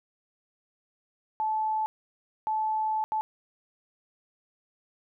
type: tone bursts at uneven times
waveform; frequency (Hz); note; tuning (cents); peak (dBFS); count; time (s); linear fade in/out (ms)
sine; 869; A5; -22; -25; 3; 1.4-1.86 / 2.47-3.04 / 3.12-3.21; 0
effects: none